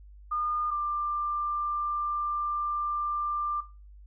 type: tone pair in turn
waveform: sine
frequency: 1215 / 1187.9 Hz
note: D#6 / D6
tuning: -42 / +19 cents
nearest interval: unison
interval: 39 cents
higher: first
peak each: -27 / -26 dBFS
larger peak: second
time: 0.31-0.71 / 0.71-3.61 s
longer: second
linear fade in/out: 10 ms
effects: noise-tail reverb RT60 0.3 s tail -17 dB re dry + added 50 Hz sine -47 dBFS peak until 4.06 s